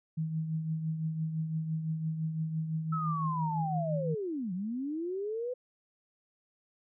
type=tone with tremolo; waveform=sine; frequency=159.2 Hz; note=D#3; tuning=40 cents sharp; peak=-28 dBFS; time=0.17-4.15 s; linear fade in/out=10 ms; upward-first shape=triangle; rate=5.9 Hz; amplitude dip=55%
type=linear two-way sweep; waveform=sine; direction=down then up; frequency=1317 to 172.1 to 508 Hz; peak=-32 dBFS; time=2.92-5.54 s; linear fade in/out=10 ms; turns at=4.53 s
effects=none